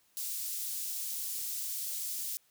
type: high-pass noise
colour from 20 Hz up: white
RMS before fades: -37 dBFS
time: 0.17-2.37 s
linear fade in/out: 0 ms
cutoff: 5400 Hz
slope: 12 dB/octave
effects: white hiss -69 dBFS RMS until 2.5 s